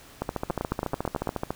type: two click trains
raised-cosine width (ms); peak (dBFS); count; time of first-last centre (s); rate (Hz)
1; -13 / -13; 8 / 19; 0.5-1.273 / 0.22-1.506; 9.06 / 14
effects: pink hiss -50 dBFS RMS until 1.55 s